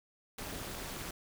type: noise with amplitude modulation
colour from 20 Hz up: pink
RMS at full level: -38 dBFS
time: 0.38-1.11 s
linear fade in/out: 5 ms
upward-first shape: sine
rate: 222 Hz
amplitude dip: 90%
effects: none